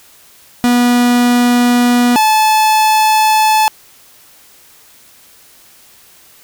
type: tone pair in turn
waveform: 45% pulse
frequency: 243.3 / 867 Hz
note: B3 / A5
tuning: -26 / -26 cents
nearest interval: octave + minor seventh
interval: 2200 cents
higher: second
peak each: -8 dBFS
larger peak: neither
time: 0.64-2.16 / 2.16-3.68 s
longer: neither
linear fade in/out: 0 ms
effects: white hiss -44 dBFS RMS until 6.43 s